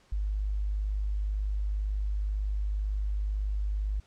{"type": "tone", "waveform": "sine", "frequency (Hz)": 51, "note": "G#1", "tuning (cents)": -31, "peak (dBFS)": -27, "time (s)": [0.12, 4], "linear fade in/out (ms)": 5, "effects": ["pink hiss -63 dBFS RMS until 4.06 s", "low-pass 7000 Hz 12 dB/octave"]}